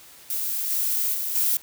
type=noise with level steps; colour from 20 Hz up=violet; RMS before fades=-27 / -24 / -28 / -22 dBFS; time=0.3-1.57 s; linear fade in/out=2 ms; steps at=0.7 / 1.14 / 1.35 s; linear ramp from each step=5 ms; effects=white hiss -48 dBFS RMS until 1.62 s